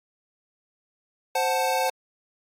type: chord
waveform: square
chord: F# diminished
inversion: second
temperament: equal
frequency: 523.3 / 740 / 880 Hz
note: C5 / F#5 / A5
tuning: 0 / 0 / 0 cents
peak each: -27 dBFS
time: 1.35-1.9 s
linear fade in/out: 5 ms
effects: AAC 48 kbps